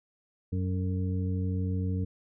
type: harmonic tone with a mistuned harmonic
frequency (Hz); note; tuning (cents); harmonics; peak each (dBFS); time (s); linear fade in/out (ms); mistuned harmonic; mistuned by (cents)
93.1; F#2; +11; 1 / 2 / 3 / 5; -28 / -34 / -38 / -42; 0.52-2.05; 10; 5; -42
effects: none